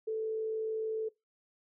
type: tone with frequency modulation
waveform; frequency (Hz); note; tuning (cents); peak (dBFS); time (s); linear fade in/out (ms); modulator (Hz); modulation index
sine; 440; A4; 0; -31; 0.07-1.09; 10; 53.4; 0.2
effects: noise-tail reverb RT60 0.2 s tail -22 dB re dry